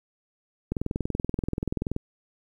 click train, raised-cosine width 3 ms, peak -14 dBFS, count 27, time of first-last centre 0.72-1.964 s, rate 20.9 Hz, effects 9-bit

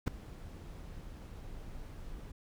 brown noise with ADSR envelope, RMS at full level -26 dBFS, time 0.06-2.32 s, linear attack 19 ms, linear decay 4 ms, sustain -20 dB, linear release 8 ms, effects none

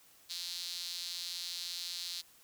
sawtooth tone with high-pass filter, 174.61 Hz, F3, in tune, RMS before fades -41 dBFS, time 0.29-2.22 s, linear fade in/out 20 ms, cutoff 4200 Hz, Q 4.2, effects white hiss -62 dBFS RMS until 2.43 s

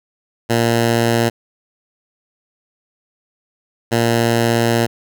10% pulse tone pair in turn, 116.54 / 116.54 Hz, A#2 / A#2, 0 / 0 cents, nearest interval unison, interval 0 cents, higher neither, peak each -5 dBFS, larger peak neither, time 0.49-1.3 / 3.91-4.87 s, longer second, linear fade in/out 20 ms, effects none

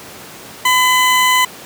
20% pulse tone, 1009 Hz, B5, 37 cents sharp, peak -5 dBFS, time 0.65-1.45 s, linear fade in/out 5 ms, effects pink hiss -34 dBFS RMS until 1.65 s + high-pass 150 Hz 12 dB/octave

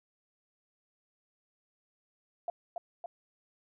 sine tone with echo, 689 Hz, F5, 24 cents flat, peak -31 dBFS, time 2.48-2.5 s, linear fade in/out 2 ms, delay 280 ms, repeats 2, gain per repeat -3 dB, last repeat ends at 3.06 s, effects none

